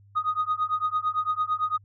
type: tone with tremolo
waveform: sine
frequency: 1244.5 Hz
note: D#6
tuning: in tune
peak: -18 dBFS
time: 0.15-1.78 s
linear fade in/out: 20 ms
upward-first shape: triangle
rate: 8.9 Hz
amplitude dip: 100%
effects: tanh soft clip ceiling -18 dBFS + added 100 Hz sine -52 dBFS peak until 1.84 s